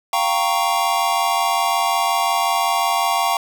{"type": "chord", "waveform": "square", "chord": "G half-diminished seventh", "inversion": "third", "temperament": "equal", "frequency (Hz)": [698.5, 784, 932.3, 1108.7], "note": ["F5", "G5", "Bb5", "Db6"], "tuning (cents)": [0, 0, 0, 0], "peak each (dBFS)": -23, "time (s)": [0.13, 3.37], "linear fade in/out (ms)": 2, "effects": []}